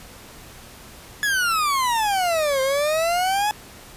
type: exponential two-way sweep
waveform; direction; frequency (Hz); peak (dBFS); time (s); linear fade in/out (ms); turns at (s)
40% pulse; down then up; 1716 to 523.3 to 856; -18; 1.23-3.51; 0; 2.61
effects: pink hiss -43 dBFS RMS until 3.96 s + resampled to 32000 Hz